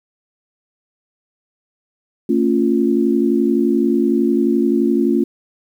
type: chord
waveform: sine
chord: A augmented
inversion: none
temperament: equal with one note detuned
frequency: 225.8 / 277.2 / 349.2 Hz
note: A3 / C#4 / E#4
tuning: +45 / 0 / 0 cents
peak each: -17 dBFS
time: 2.29-5.24 s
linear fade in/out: 5 ms
effects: 8-bit